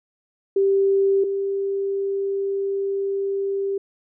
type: tone pair in turn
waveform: sine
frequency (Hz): 392 / 394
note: G4 / G4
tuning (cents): 0 / +9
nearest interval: unison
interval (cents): 9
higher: second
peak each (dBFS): -15 / -21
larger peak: first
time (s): 0.56-1.24 / 1.24-3.78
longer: second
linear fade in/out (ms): 5
effects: none